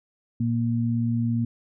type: tone pair together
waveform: sine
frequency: 116.54 / 234 Hz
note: A#2 / A#3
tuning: 0 / +7 cents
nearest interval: octave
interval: 1207 cents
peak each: -24 dBFS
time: 0.4-1.45 s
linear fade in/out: 5 ms
effects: none